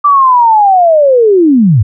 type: linear sweep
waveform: sine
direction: down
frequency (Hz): 1179 to 90.3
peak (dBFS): -3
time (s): 0.04-1.83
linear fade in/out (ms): 10
effects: none